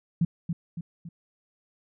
sine tone with echo, 168.4 Hz, E3, 37 cents sharp, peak -19 dBFS, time 0.21-0.25 s, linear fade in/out 5 ms, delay 280 ms, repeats 3, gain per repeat -6 dB, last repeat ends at 1.09 s, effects none

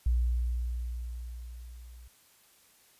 sine tone with level ramp, 59.9 Hz, A#1, 48 cents sharp, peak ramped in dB -22 to -47 dBFS, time 0.06-2.08 s, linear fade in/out 5 ms, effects white hiss -62 dBFS RMS until 2.99 s + resampled to 32000 Hz

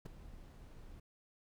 brown noise with ADSR envelope, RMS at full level -39 dBFS, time 0.05-1 s, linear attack 11 ms, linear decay 8 ms, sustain -14 dB, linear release 4 ms, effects none

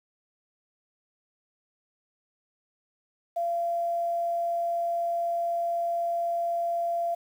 sine tone with quantisation, 684 Hz, F5, 36 cents flat, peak -25 dBFS, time 3.36-7.15 s, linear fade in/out 10 ms, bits 9, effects none

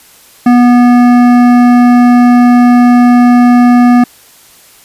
triangle tone with hard clipping, 243.8 Hz, B3, 22 cents flat, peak -4 dBFS, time 0.46-4.04 s, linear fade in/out 5 ms, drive 17 dB, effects white hiss -40 dBFS RMS until 4.84 s + resampled to 32000 Hz

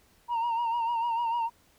sine tone with vibrato, 932.3 Hz, A#5, in tune, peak -23 dBFS, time 0.28-1.5 s, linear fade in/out 50 ms, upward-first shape sine, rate 6.7 Hz, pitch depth 52 cents each way, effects tanh soft clip ceiling -25 dBFS + pink hiss -63 dBFS RMS until 1.78 s

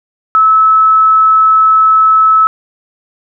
sine tone, 1300 Hz, E6, 24 cents flat, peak -4 dBFS, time 0.35-2.47 s, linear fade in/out 0 ms, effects none

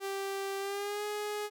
sawtooth tone with pitch glide, 392 to 417.7 Hz, G4 to G#4, 0 to +10 cents, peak -30 dBFS, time 0-1.5 s, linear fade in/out 50 ms, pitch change +110 cents, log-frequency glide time 0.59-1.04 s, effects none

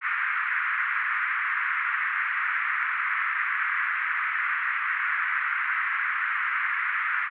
white band-pass noise, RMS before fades -27 dBFS, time 0.01-7.3 s, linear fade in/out 50 ms, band 1200 to 2100 Hz, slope 48 dB/octave, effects none

